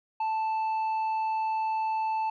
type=tone with tanh clipping; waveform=triangle; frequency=880 Hz; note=A5; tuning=in tune; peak=-27 dBFS; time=0.2-2.3 s; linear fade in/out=5 ms; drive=9 dB; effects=none